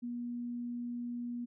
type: tone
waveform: sine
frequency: 240.6 Hz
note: B3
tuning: 45 cents flat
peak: -36 dBFS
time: 0.02-1.46 s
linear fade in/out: 20 ms
effects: none